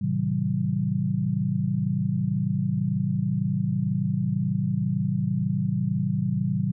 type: chord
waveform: sine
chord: A diminished seventh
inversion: none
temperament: just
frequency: 110 / 132 / 158.4 / 190.08 Hz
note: A2 / C3 / Eb3 / Gb3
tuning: 0 / +16 / +31 / +47 cents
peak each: -30 / -28 / -28 / -26 dBFS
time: 0.01-6.72 s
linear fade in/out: 10 ms
effects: none